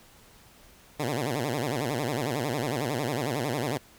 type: tone with vibrato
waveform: 10% pulse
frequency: 132.6 Hz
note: C3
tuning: 23 cents sharp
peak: -19 dBFS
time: 0.99-3.78 s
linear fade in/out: 10 ms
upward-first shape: sine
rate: 11 Hz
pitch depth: 250 cents each way
effects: pink hiss -55 dBFS RMS until 3.98 s